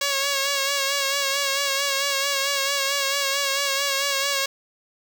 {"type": "tone with vibrato", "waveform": "5% pulse", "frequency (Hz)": 554.4, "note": "C#5", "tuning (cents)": 0, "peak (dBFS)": -10, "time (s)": [0.01, 4.46], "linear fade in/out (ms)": 5, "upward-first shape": "sine", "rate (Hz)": 4.5, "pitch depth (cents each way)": 36, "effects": []}